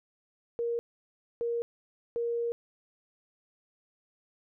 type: tone bursts at uneven times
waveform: sine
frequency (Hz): 469.7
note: A#4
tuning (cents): +13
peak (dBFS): -28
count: 3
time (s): 0.59-0.79 / 1.41-1.62 / 2.16-2.52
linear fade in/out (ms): 0
effects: none